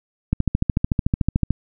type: click train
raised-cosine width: 5 ms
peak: -5 dBFS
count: 17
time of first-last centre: 0.33-1.506 s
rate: 13.6 Hz
effects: none